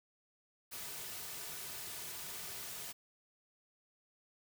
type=noise with comb filter; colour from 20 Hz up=white; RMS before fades=-45 dBFS; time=0.71-2.93 s; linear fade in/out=20 ms; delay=3.7 ms; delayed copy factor=-0.5; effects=none